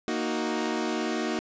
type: chord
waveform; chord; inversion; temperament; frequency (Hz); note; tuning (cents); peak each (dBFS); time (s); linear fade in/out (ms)
sawtooth; D# minor; second; equal; 233.1 / 311.1 / 370; A#3 / D#4 / F#4; 0 / 0 / 0; -27 / -27 / -28; 0.08-1.39; 0
effects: resampled to 16000 Hz + 10-bit